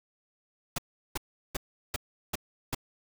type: noise bursts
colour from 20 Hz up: pink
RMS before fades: -31 dBFS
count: 6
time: 0.76-2.748 s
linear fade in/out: 5 ms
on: 23 ms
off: 370 ms
effects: none